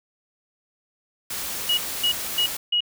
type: noise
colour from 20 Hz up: white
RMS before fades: -30 dBFS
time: 1.3-2.57 s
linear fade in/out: 5 ms
type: tone bursts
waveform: sine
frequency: 2900 Hz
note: F#7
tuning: 35 cents flat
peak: -18 dBFS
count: 4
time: 1.69-2.806 s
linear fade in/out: 5 ms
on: 84 ms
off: 260 ms
effects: none